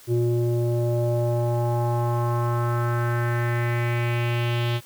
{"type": "tone with low-pass filter sweep", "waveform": "square", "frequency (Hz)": 119, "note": "A#2", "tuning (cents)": 36, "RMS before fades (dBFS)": -23, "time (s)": [0.07, 4.81], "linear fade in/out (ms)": 50, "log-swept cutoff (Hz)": [370, 3400], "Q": 3.2, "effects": ["white hiss -49 dBFS RMS until 4.85 s"]}